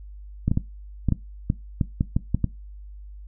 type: clicks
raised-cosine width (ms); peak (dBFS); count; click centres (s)
5; -8; 11; 0.48 / 0.515 / 0.574 / 1.087 / 1.123 / 1.501 / 1.812 / 2.009 / 2.165 / 2.346 / 2.443
effects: noise-tail reverb RT60 0.2 s tail -18 dB re dry + added 50 Hz sine -38 dBFS peak until 3.27 s